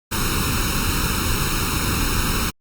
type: noise with comb filter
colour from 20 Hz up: pink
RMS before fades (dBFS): -21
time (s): 0.11-2.51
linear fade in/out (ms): 20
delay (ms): 0.75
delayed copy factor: +0.9
effects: Opus 48 kbps